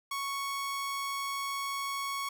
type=tone; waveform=sawtooth; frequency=1108.7 Hz; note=C#6; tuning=in tune; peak=-29 dBFS; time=0.11-2.29 s; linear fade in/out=5 ms; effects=none